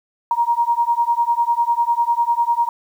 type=beating tone pair; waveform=sine; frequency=937 / 947 Hz; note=A#5 / A#5; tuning=+9 / +27 cents; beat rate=10 Hz; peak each=-18 dBFS; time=0.31-2.69 s; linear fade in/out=2 ms; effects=8-bit